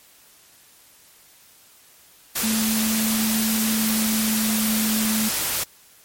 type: noise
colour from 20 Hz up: white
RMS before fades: -24 dBFS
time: 2.35-5.64 s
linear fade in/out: 10 ms
type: tone with pitch glide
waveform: sine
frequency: 220 to 217.9 Hz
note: A3 to A3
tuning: 0 to -17 cents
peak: -21 dBFS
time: 2.43-5.29 s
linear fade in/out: 10 ms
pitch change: -17 cents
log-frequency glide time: 3.74-4.53 s
effects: white hiss -52 dBFS RMS until 6.04 s + MP3 64 kbps